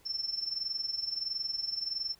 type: tone with amplitude modulation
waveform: sine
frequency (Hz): 5360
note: E8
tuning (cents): +28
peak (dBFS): -29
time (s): 0.05-2.15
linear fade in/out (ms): 20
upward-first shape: sine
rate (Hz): 21.5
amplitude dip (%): 75
effects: pink hiss -63 dBFS RMS until 2.19 s